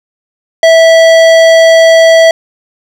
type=tone with hard clipping; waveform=sine; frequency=655 Hz; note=E5; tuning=11 cents flat; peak=-3 dBFS; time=0.63-2.31 s; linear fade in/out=2 ms; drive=15 dB; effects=none